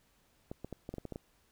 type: clicks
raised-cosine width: 2 ms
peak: -27 dBFS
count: 9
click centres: 0.515 / 0.646 / 0.727 / 0.891 / 0.94 / 0.983 / 1.053 / 1.123 / 1.159 s
effects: pink hiss -70 dBFS RMS until 1.51 s